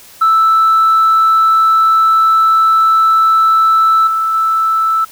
sine tone with level steps, 1318.5 Hz, E6, in tune, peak -5 / -11 / -9 dBFS, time 0.21-5.05 s, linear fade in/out 10 ms, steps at 4.07 / 4.34 s, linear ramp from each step 2 ms, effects tanh soft clip ceiling -4 dBFS + white hiss -39 dBFS RMS until 5.11 s

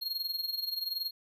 square tone with amplitude modulation, 4259 Hz, C8, 30 cents sharp, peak -30 dBFS, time 0.01-1.11 s, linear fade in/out 20 ms, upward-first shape sine, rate 21.1 Hz, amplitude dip 75%, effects none

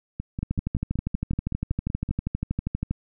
two click trains, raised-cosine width 5 ms, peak -13 / -17 dBFS, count 32 / 11, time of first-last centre 0.43-2.91 / 0.2-2.09 s, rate 12.5 / 5.29 Hz, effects none

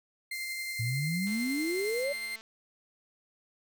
pink high-pass noise, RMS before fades -47 dBFS, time 0.31-2.07 s, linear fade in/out 50 ms, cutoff 5100 Hz, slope 96 dB/octave
35% pulse tone with tremolo, 2093 Hz, C7, in tune, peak -32 dBFS, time 0.31-2.36 s, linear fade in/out 5 ms, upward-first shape sine, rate 11 Hz, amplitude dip 25%
sine exponential sweep, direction up, 110 to 585 Hz, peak -29 dBFS, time 0.79-2.13 s, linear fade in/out 10 ms
click train, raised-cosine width 0.2 ms, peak -34 dBFS, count 254, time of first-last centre 1.27-2.41 s, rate 222 Hz
effects none

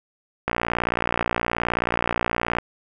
click train, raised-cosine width 0.5 ms, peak -6 dBFS, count 125, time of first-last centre 0.48-2.585 s, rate 58.9 Hz, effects none

